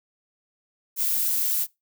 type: noise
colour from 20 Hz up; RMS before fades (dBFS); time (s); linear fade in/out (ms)
violet; -24; 0.96-1.67; 50
effects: noise-tail reverb RT60 0.2 s tail -22 dB re dry